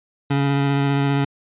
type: tone with vibrato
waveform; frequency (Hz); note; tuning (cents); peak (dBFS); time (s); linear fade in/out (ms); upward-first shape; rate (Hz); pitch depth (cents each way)
25% pulse; 140; C#3; +18; -13; 0.3-1.25; 10; sine; 15; 14
effects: resampled to 8000 Hz